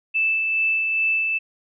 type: tone with tremolo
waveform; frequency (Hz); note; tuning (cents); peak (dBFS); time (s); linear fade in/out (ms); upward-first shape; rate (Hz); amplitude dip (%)
sine; 2637; E7; 0; -17; 0.14-1.39; 20; sine; 2.4; 30
effects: none